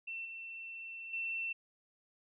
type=tone with level steps; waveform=sine; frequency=2692 Hz; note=E7; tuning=36 cents sharp; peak=-39 / -43 / -35 dBFS; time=0.07-1.53 s; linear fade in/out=10 ms; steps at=0.25 / 1.13 s; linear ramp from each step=5 ms; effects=none